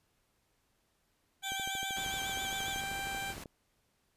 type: tone with pitch glide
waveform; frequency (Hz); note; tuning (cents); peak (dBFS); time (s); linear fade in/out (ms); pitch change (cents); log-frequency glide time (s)
15% pulse; 777 to 785.1; G5 to G5; -16 to +2; -30; 1.42-3.35; 50; +18; 2.52-2.92
type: tone with vibrato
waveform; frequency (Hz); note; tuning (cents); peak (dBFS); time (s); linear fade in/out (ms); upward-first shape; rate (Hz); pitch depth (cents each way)
30% pulse; 3334; G#7; +6; -37; 1.43-2.81; 10; sine; 7.3; 110
type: click train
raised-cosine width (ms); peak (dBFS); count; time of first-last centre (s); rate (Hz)
2; -33; 26; 1.52-3.458; 12.9
type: noise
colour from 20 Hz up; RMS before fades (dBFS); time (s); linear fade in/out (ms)
pink; -46; 1.96-3.44; 5
effects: pink hiss -75 dBFS RMS until 4.16 s + resampled to 32000 Hz